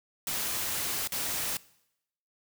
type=noise with dropouts; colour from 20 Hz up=white; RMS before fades=-32 dBFS; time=0.27-1.57 s; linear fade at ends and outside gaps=1 ms; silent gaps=1.074-1.121 s; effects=noise-tail reverb RT60 0.8 s tail -21 dB re dry